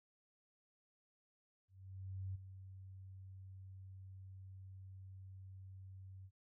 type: tone with ADSR envelope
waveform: sine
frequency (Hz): 95.1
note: F#2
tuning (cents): +48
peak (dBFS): -40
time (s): 1.68-6.31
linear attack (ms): 670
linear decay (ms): 14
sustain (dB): -11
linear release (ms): 60
effects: none